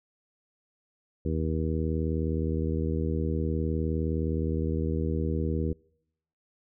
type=harmonic tone; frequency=79.5 Hz; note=D#2; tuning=38 cents sharp; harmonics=1 / 2 / 3 / 4 / 5 / 6; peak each=-29 / -32 / -34 / -35 / -36 / -37 dBFS; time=1.25-5.73 s; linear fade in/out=5 ms; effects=noise-tail reverb RT60 0.8 s tail -26 dB re dry